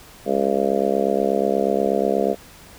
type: harmonic tone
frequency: 68.3 Hz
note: C#2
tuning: 25 cents flat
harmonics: 3 / 4 / 5 / 6 / 7 / 8 / 9 / 10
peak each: -26 / -28 / -30 / -23 / -24 / -26 / -26 / -25 dBFS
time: 0.25-2.36 s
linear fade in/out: 50 ms
effects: pink hiss -45 dBFS RMS until 2.78 s